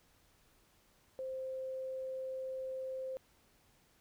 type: tone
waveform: sine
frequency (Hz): 523.3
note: C5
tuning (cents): 0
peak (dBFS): -38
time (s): 1.19-3.17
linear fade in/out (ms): 0
effects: pink hiss -69 dBFS RMS until 4 s